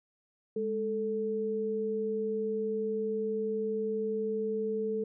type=tone pair together; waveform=sine; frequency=207.7 / 440 Hz; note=G#3 / A4; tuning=0 / 0 cents; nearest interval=octave + minor second; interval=1300 cents; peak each=-36 / -30 dBFS; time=0.56-5.04 s; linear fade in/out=5 ms; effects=none